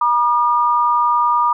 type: tone pair together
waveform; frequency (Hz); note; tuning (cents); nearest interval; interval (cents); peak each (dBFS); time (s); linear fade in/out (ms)
sine; 960 / 1209.5; B5 / D#6; -49 / -49; major third; 400; -15; 0.01-1.53; 5
effects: none